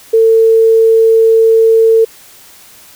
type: tone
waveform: sine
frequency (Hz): 450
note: A4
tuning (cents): +39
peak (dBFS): -4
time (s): 0.13-2.05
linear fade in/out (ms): 10
effects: white hiss -39 dBFS RMS until 2.95 s